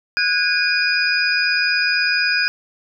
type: tone cluster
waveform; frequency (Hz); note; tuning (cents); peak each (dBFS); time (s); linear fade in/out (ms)
sine; 1470 / 1634 / 2460 / 4954; F#6 / G#6 / D#7 / D#8; -12 / -29 / -20 / -8; -21; 0.17-2.48; 0
effects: none